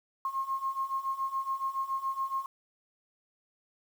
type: beating tone pair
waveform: sine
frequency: 1070 / 1077.1 Hz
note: C6 / C6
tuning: +38 / +50 cents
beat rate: 7.1 Hz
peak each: -35 / -32 dBFS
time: 0.25-2.46 s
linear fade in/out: 2 ms
effects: 9-bit